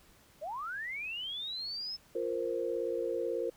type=linear sweep; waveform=sine; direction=up; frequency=554.4 to 5274 Hz; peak=-36 dBFS; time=0.41-1.97 s; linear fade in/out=20 ms
type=chord; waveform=sine; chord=F suspended fourth; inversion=none; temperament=just; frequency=349.2 / 465.6 / 523.8 Hz; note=F4 / Bb4 / C5; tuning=0 / -2 / +2 cents; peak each=-37 / -34 / -36 dBFS; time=2.15-3.5 s; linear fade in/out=5 ms
effects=pink hiss -62 dBFS RMS until 3.56 s